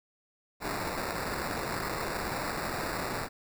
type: noise with sample-and-hold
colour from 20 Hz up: white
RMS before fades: -34 dBFS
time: 0.6-3.29 s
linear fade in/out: 50 ms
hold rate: 3150 Hz
effects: none